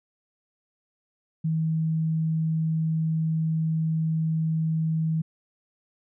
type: tone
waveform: sine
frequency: 160 Hz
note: D#3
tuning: 49 cents sharp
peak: -22 dBFS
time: 1.44-5.22 s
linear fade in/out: 10 ms
effects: none